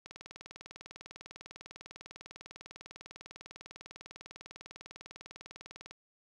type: click train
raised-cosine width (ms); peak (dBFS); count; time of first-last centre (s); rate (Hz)
0.2; -30; 118; 0.06-5.91; 20
effects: none